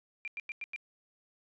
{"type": "tone bursts", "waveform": "sine", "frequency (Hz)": 2381, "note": "D7", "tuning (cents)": 23, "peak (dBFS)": -36, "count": 5, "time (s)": [0.25, 0.761], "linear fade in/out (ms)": 0, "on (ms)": 27, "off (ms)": 94, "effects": ["resampled to 16000 Hz"]}